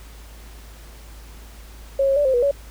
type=tone with pitch steps; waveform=sine; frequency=547 / 544 / 582 / 526 / 484.7 / 563 Hz; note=C#5 / C#5 / D5 / C5 / B4 / C#5; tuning=-23 / -33 / -16 / +9 / -32 / +27 cents; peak=-15 dBFS; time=1.99-2.512 s; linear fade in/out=5 ms; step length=87 ms; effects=added 54 Hz sine -39 dBFS peak until 2.7 s + pink hiss -47 dBFS RMS until 2.7 s